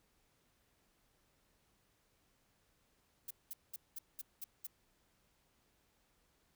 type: noise bursts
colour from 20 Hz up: violet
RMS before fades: -44 dBFS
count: 7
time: 3.28-4.669 s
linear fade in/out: 5 ms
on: 27 ms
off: 200 ms
effects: pink hiss -75 dBFS RMS until 6.55 s